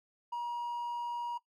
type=tone; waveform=triangle; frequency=954 Hz; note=A#5; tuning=40 cents sharp; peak=-31 dBFS; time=0.32-1.38 s; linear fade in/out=10 ms; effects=noise-tail reverb RT60 0.1 s tail -20 dB re dry + tanh soft clip ceiling -29 dBFS